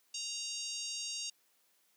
harmonic tone, 932.3 Hz, A#5, in tune, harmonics 3 / 4 / 5 / 6 / 7 / 8 / 9 / 10, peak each -45 / -47 / -43 / -46 / -43 / -50 / -54 / -55 dBFS, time 0.14-1.3 s, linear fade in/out 5 ms, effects white hiss -72 dBFS RMS until 1.96 s + high-pass 200 Hz 12 dB/octave

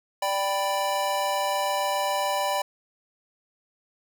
square chord, G major, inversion second, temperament equal, 587.3 / 784 / 987.8 Hz, D5 / G5 / B5, 0 / 0 / 0 cents, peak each -29 dBFS, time 0.22-2.62 s, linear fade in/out 5 ms, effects none

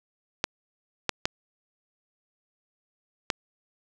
clicks, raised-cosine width 0.2 ms, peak -6 dBFS, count 4, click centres 0.441 / 1.093 / 1.255 / 3.302 s, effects none

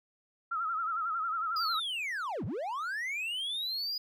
sine tone with vibrato, 1318.5 Hz, E6, in tune, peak -30 dBFS, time 0.51-1.8 s, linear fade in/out 10 ms, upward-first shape sine, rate 11 Hz, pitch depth 89 cents each way
triangle linear two-way sweep, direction down then up, 4978 to 82.4 to 4978 Hz, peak -31 dBFS, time 1.56-3.98 s, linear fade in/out 5 ms, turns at 2.45 s
effects none

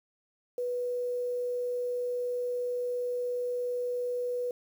sine tone with quantisation, 491.3 Hz, B4, 9 cents flat, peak -29 dBFS, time 0.58-4.51 s, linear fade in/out 2 ms, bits 9, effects none

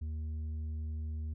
sine tone with tanh clipping, 77.8 Hz, D#2, in tune, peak -36 dBFS, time 0.01-1.34 s, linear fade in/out 10 ms, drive 5 dB, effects none

